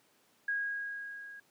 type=tone with level ramp; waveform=sine; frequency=1641 Hz; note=G#6; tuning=21 cents flat; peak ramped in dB=-29 to -46 dBFS; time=0.48-1.4 s; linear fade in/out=5 ms; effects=pink hiss -68 dBFS RMS until 1.5 s + high-pass 200 Hz 12 dB/octave